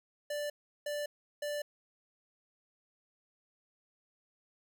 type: tone bursts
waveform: square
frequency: 587.3 Hz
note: D5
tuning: in tune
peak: -35 dBFS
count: 3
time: 0.3-1.62 s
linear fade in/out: 5 ms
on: 200 ms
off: 360 ms
effects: none